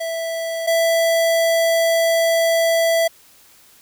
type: tone pair in turn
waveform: square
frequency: 659.3 / 662.4 Hz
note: E5 / E5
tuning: 0 / +8 cents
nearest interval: unison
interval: 8 cents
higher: second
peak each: -23 / -15 dBFS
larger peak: second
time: 0-0.67 / 0.67-3.08 s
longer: second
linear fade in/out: 10 ms
effects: white hiss -50 dBFS RMS until 3.81 s